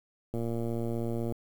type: click train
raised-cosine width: 2 ms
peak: -21 dBFS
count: 115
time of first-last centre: 0.34-1.323 s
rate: 116 Hz
effects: 8-bit